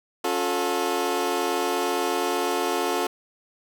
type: chord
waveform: 20% pulse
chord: Db augmented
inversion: none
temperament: equal with one note detuned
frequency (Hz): 277.2 / 357.8 / 440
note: Db4 / F4 / A4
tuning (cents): 0 / +42 / 0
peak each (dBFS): -26 / -21 / -22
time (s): 0.24-3.07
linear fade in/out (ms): 5
effects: none